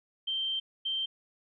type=tone bursts at uneven times; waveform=sine; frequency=3136 Hz; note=G7; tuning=in tune; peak=-29 dBFS; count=2; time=0.27-0.6 / 0.85-1.06 s; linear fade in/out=10 ms; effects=none